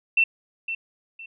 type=tone with echo; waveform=sine; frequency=2688 Hz; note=E7; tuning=33 cents sharp; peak=-15 dBFS; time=0.17-0.24 s; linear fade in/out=5 ms; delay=510 ms; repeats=2; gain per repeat=-11 dB; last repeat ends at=1.26 s; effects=none